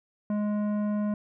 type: tone with tanh clipping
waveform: triangle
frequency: 208.6 Hz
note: G#3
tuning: 8 cents sharp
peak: -27 dBFS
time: 0.3-1.14 s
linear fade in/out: 2 ms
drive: 16 dB
effects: none